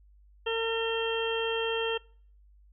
harmonic tone, 454 Hz, A#4, 46 cents flat, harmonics 1 / 2 / 3 / 4 / 6 / 7, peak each -29 / -37 / -39 / -40 / -36 / -35 dBFS, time 0.46-1.98 s, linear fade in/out 10 ms, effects noise-tail reverb RT60 0.5 s tail -24 dB re dry + added 50 Hz sine -55 dBFS peak until 2.72 s

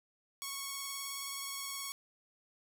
5% pulse tone with vibrato, 1106 Hz, C#6, 4 cents flat, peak -27 dBFS, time 0.42-1.92 s, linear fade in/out 0 ms, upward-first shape sine, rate 19 Hz, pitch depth 18 cents each way, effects none

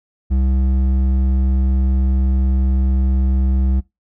sine tone with hard clipping, 65.41 Hz, C2, in tune, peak -15 dBFS, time 0.3-3.81 s, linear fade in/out 20 ms, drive 8 dB, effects noise-tail reverb RT60 0.2 s tail -22 dB re dry

